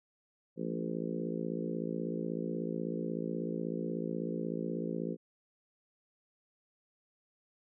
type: harmonic tone with a mistuned harmonic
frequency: 56.3 Hz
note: A1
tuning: 40 cents sharp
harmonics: 3 / 4 / 5 / 6 / 7 / 8 / 9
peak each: -39 / -40 / -41 / -42 / -42 / -43 / -44 dBFS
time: 0.56-5.17 s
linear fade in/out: 50 ms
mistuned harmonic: 3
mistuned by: +23 cents
effects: none